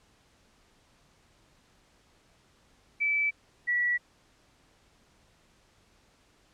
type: tone pair in turn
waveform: sine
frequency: 2310 / 1942.5 Hz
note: D7 / B6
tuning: -29 / -29 cents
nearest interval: minor third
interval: 300 cents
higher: first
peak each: -24 dBFS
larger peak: neither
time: 3-3.31 / 3.67-3.98 s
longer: neither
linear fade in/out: 20 ms
effects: pink hiss -64 dBFS RMS until 6.53 s + low-pass 8000 Hz 12 dB/octave